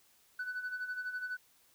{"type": "tone with tremolo", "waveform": "sine", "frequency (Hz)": 1494, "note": "F#6", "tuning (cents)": 16, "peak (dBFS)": -32, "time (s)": [0.39, 1.37], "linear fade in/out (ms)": 5, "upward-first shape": "sine", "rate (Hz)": 12, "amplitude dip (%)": 70, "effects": ["tanh soft clip ceiling -33 dBFS", "white hiss -67 dBFS RMS until 1.74 s"]}